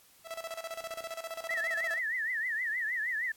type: tone with tremolo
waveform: sawtooth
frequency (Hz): 659.3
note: E5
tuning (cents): 0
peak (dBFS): -32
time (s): 0.24-2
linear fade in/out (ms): 50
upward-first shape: square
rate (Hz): 15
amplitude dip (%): 75
type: tone with vibrato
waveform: sine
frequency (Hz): 1864.7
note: A#6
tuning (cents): 0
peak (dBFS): -30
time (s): 1.49-3.32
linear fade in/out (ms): 5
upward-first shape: triangle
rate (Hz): 6.4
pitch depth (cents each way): 180
effects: white hiss -61 dBFS RMS until 3.36 s + AAC 64 kbps